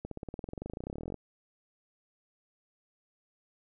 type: accelerating click train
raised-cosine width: 2 ms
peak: -25 dBFS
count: 30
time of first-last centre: 0.05-1.143 s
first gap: 63 ms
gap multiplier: 0.96
effects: none